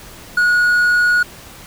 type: tone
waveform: triangle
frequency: 1452 Hz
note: F#6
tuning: 33 cents flat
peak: -9 dBFS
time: 0.37-1.23 s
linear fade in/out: 5 ms
effects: pink hiss -38 dBFS RMS until 1.66 s